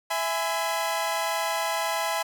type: chord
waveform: sawtooth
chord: E major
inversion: none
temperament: equal with one note detuned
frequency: 659.3 / 830.6 / 1009.7 Hz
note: E5 / G#5 / B5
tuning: 0 / 0 / +38 cents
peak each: -26 dBFS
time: 0.1-2.23 s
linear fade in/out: 10 ms
effects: none